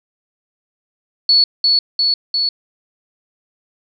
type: tone with echo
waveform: sine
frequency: 4417 Hz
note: C#8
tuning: 7 cents flat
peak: -8 dBFS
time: 1.29-1.44 s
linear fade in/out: 2 ms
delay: 350 ms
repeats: 3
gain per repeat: -2 dB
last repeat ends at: 2.49 s
effects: none